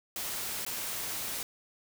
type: noise with dropouts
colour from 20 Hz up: white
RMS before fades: -36 dBFS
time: 0.16-1.43 s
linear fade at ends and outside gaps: 1 ms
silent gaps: 0.65-0.664 s
effects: none